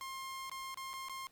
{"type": "tone with dropouts", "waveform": "sawtooth", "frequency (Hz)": 1063, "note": "C6", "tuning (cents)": 27, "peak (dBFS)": -38, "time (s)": [0.01, 1.27], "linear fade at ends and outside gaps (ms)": 0, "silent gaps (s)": [[0.496, 0.515], [0.744, 0.773], [0.933, 0.938], [1.085, 1.096]], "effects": ["pink hiss -68 dBFS RMS until 1.31 s"]}